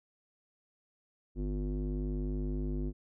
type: tone with low-pass filter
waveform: square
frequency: 50.2 Hz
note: G1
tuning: 42 cents sharp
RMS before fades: -34 dBFS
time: 1.35-2.93 s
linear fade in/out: 50 ms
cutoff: 310 Hz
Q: 3.8
effects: none